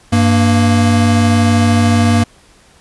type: tone pair together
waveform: square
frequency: 98.01 / 233.1 Hz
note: G2 / A#3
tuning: 0 / 0 cents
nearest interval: octave + minor third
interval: 1500 cents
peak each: -12 dBFS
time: 0.12-2.24 s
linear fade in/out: 10 ms
effects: pink hiss -47 dBFS RMS until 2.8 s + resampled to 24000 Hz